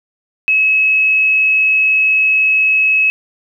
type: tone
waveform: sine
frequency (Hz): 2574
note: E7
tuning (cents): -42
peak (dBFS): -9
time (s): 0.48-3.1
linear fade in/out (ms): 0
effects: 8-bit